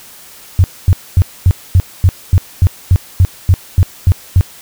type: tone bursts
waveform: sine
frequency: 91.7 Hz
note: F#2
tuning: 15 cents flat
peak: -3 dBFS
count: 14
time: 0.59-4.41 s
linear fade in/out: 0 ms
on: 50 ms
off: 240 ms
effects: white hiss -37 dBFS RMS until 4.61 s